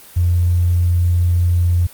triangle tone with tanh clipping, 87.31 Hz, F2, in tune, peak -11 dBFS, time 0.16-1.87 s, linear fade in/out 10 ms, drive 2 dB, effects white hiss -41 dBFS RMS until 1.93 s + Opus 32 kbps

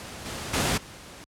pink noise with level steps, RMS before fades -39 / -34 / -24 / -44 dBFS, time 0-1.24 s, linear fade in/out 0 ms, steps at 0.25 / 0.53 / 0.77 s, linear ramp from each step 10 ms, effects high-pass 60 Hz 12 dB/octave + low-pass 10000 Hz 12 dB/octave

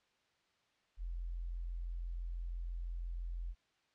sine tone, 43 Hz, F1, 26 cents flat, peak -38 dBFS, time 0.97-3.55 s, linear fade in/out 50 ms, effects white hiss -75 dBFS RMS until 3.94 s + low-pass 4000 Hz 12 dB/octave

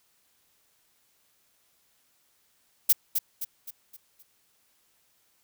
violet noise with echo, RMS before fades -18 dBFS, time 2.89-2.93 s, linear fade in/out 10 ms, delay 260 ms, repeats 5, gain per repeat -7 dB, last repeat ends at 4.23 s, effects white hiss -68 dBFS RMS until 5.43 s

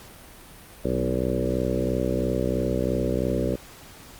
harmonic tone with a mistuned harmonic, 63 Hz, B1, 35 cents sharp, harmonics 1 / 2 / 3 / 4 / 5 / 6 / 7 / 8 / 9, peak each -31 / -31 / -31 / -31 / -31 / -31 / -31 / -31 / -31 dBFS, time 0.84-3.56 s, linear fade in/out 10 ms, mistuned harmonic 3, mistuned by +23 cents, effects pink hiss -46 dBFS RMS until 4.19 s + Opus 48 kbps

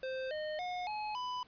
square tone with pitch steps, 522 / 613.6 / 721.4 / 848 / 996.9 Hz, C5 / D#5 / F#5 / G#5 / B5, -4 / -24 / -44 / +36 / +16 cents, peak -37 dBFS, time 0.03-1.43 s, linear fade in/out 2 ms, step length 280 ms, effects pink hiss -64 dBFS RMS until 1.47 s + resampled to 11025 Hz

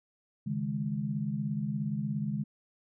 sine chord, C# suspended second, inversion none, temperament equal, 138.59 / 155.56 / 207.7 Hz, C#3 / D#3 / G#3, 0 / 0 / 0 cents, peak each -35 / -35 / -33 dBFS, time 0.46-2.44 s, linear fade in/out 10 ms, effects none

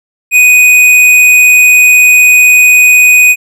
sine tone with tanh clipping, 2489 Hz, D#7, in tune, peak -3 dBFS, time 0.31-3.36 s, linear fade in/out 50 ms, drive 14 dB, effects none

